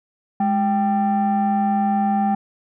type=tone pair together; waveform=sine; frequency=207.8 / 784 Hz; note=G#3 / G5; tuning=+1 / 0 cents; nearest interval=octave + major seventh; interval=2299 cents; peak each=-17 dBFS; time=0.4-2.35 s; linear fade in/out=5 ms; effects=tanh soft clip ceiling -13 dBFS